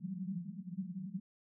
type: band-pass noise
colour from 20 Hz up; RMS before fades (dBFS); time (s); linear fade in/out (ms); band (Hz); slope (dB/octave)
pink; -42; 0-1.2; 10; 170 to 200; 96
effects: none